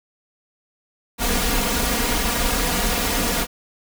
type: noise with comb filter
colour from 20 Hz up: pink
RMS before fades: -21 dBFS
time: 1.18-3.47 s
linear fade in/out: 50 ms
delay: 4.2 ms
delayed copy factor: +1
effects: none